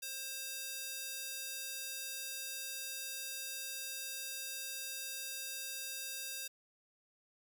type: tone with high-pass filter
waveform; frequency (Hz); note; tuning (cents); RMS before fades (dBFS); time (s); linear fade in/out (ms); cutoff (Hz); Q
square; 531; C5; +25; -43; 0.02-6.48; 10; 3700; 0.57
effects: none